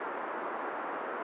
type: band-pass noise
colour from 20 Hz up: white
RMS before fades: -37 dBFS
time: 0-1.23 s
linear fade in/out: 5 ms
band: 290 to 1400 Hz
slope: 24 dB/octave
effects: resampled to 8000 Hz